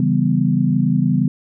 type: chord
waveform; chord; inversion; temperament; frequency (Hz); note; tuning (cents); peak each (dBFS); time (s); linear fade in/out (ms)
sine; C# half-diminished seventh; none; equal; 138.59 / 164.81 / 196 / 246.9; C#3 / E3 / G3 / B3; 0 / 0 / 0 / 0; -19; 0-1.28; 2
effects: none